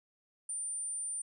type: tone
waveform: sine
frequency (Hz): 9160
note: D9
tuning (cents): -44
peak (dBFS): -35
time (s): 0.49-1.22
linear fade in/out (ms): 5
effects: none